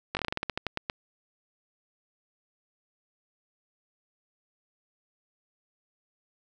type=slowing click train; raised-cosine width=0.3 ms; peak=-13 dBFS; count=14; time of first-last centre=0.15-0.899 s; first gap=19 ms; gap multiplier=1.17; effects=none